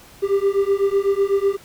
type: beating tone pair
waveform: triangle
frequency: 392 / 400 Hz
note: G4 / G4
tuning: 0 / +35 cents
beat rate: 8 Hz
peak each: -17 dBFS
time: 0.22-1.57 s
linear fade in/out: 20 ms
effects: pink hiss -46 dBFS RMS until 1.64 s